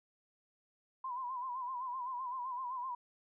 sine tone with vibrato, 1010 Hz, B5, 39 cents sharp, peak -37 dBFS, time 1.04-2.95 s, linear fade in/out 5 ms, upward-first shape sine, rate 7.8 Hz, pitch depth 85 cents each way, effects none

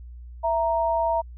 sine tone pair together, 662.7 / 932.3 Hz, E5 / A#5, +9 / 0 cents, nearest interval tritone, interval 591 cents, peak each -23 / -23 dBFS, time 0.43-1.22 s, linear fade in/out 20 ms, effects added 60 Hz sine -38 dBFS peak until 1.37 s

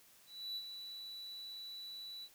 triangle tone with ADSR envelope, 3951 Hz, B7, in tune, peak -37 dBFS, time 0.26-2.29 s, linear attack 300 ms, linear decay 56 ms, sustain -7 dB, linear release 54 ms, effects white hiss -64 dBFS RMS until 2.34 s

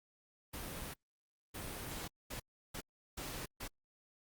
pink noise bursts at uneven times, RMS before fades -44 dBFS, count 6, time 0.53-0.94 / 1.54-2.08 / 2.3-2.4 / 2.74-2.81 / 3.17-3.46 / 3.6-3.68 s, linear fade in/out 10 ms, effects Opus 32 kbps

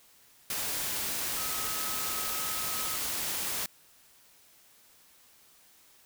sine tone in noise, 1276 Hz, D#6, 43 cents sharp, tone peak -41 dBFS, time 1.37-2.96 s, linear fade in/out 2 ms, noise white, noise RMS -33 dBFS, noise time 0.5-3.66 s, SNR -11 dB, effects white hiss -60 dBFS RMS until 6.05 s

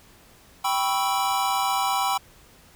square chord, C# half-diminished seventh, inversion second, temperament equal, 784 / 987.8 / 1108.7 / 1318.5 Hz, G5 / B5 / C#6 / E6, 0 / 0 / 0 / 0 cents, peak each -26 / -27 / -31 / -31 dBFS, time 0.64-2.18 s, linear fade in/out 10 ms, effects pink hiss -53 dBFS RMS until 2.75 s

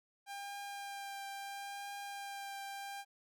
sawtooth tone with vibrato, 798 Hz, G5, 31 cents sharp, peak -39 dBFS, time 0.26-3.05 s, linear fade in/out 50 ms, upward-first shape triangle, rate 0.74 Hz, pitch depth 16 cents each way, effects none

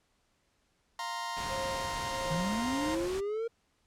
sawtooth chord, F suspended fourth, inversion none, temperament just, 698.5 / 931.3 / 1047.7 Hz, F5 / Bb5 / C6, 0 / -2 / +2 cents, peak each -39 / -33 / -35 dBFS, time 0.99-2.95 s, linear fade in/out 2 ms
pink noise, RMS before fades -41 dBFS, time 1.36-3.21 s, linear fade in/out 20 ms
sine tone with tremolo, 536 Hz, C5, 42 cents sharp, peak -34 dBFS, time 1.47-3.1 s, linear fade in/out 50 ms, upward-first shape triangle, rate 1.5 Hz, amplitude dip 95%
triangle linear sweep, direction up, 150.8 to 468 Hz, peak -29 dBFS, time 2.3-3.48 s, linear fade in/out 10 ms
effects pink hiss -73 dBFS RMS until 3.86 s + low-pass 9000 Hz 12 dB/octave

